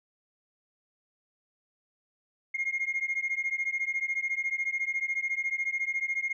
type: beating tone pair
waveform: sine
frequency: 2131 / 2145 Hz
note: C7 / C7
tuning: +31 / +42 cents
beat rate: 14 Hz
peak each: -30 dBFS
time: 2.54-6.33 s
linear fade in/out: 10 ms
effects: tanh soft clip ceiling -23 dBFS